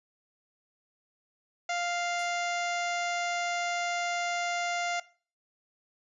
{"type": "harmonic tone", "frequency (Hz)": 698.5, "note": "F5", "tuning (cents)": 0, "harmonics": [1, 2, 3, 4, 5, 6, 7, 8, 9, 10], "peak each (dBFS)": [-31, -37, -35, -42, -45, -47, -48, -48, -47, -46], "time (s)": [1.69, 5], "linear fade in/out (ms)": 5}
{"type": "noise with exponential decay", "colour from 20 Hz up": "violet", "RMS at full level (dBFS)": -46, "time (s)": [2.19, 2.4], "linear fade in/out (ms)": 1, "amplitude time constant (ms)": 44}
{"effects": ["noise-tail reverb RT60 0.4 s tail -19 dB re dry", "resampled to 24000 Hz"]}